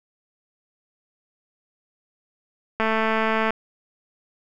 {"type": "click train", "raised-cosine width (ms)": 0.5, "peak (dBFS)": -8, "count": 157, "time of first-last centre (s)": [2.8, 3.506], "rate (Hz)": 221, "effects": []}